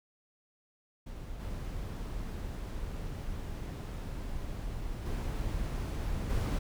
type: noise with level steps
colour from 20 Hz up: brown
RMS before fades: -42 / -38 / -34 / -30 dBFS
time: 1.06-6.59 s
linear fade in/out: 10 ms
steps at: 1.39 / 5.05 / 6.29 s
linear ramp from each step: 20 ms
effects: none